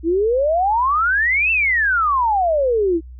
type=exponential two-way sweep; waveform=sine; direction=up then down; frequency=315 to 2714 to 315 Hz; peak=-14 dBFS; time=0.03-3.01 s; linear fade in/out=50 ms; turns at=1.51 s; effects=added 62 Hz sine -34 dBFS peak until 3.19 s